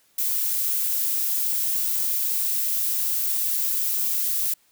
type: noise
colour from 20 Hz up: violet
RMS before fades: -24 dBFS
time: 0.18-4.54 s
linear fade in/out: 5 ms
effects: white hiss -62 dBFS RMS until 4.71 s